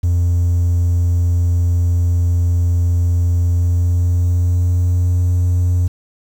triangle tone with pitch glide, 87.31 to 89.25 Hz, F2 to F2, 0 to +38 cents, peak -9 dBFS, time 0.03-5.88 s, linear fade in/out 10 ms, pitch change +38 cents, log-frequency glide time 3.48-5.19 s, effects tanh soft clip ceiling -6 dBFS + 7-bit

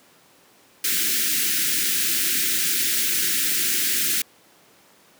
white band-stop noise, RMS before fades -22 dBFS, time 0.84-4.22 s, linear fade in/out 5 ms, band 390 to 1500 Hz, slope 48 dB/octave, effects pink hiss -54 dBFS RMS until 5.19 s + high-pass 200 Hz 12 dB/octave

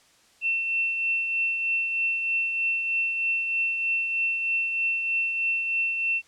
sine tone with tremolo, 2700 Hz, E7, 41 cents sharp, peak -21 dBFS, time 0.41-6.22 s, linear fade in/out 50 ms, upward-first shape triangle, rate 3.2 Hz, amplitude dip 45%, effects white hiss -59 dBFS RMS until 6.27 s + low-pass 8000 Hz 12 dB/octave

